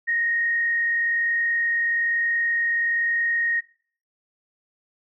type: tone with frequency modulation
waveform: sine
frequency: 1864.7 Hz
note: A#6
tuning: in tune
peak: -20 dBFS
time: 0.07-3.61 s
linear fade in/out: 20 ms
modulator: 41.1 Hz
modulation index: 0.41
effects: noise-tail reverb RT60 0.5 s tail -22 dB re dry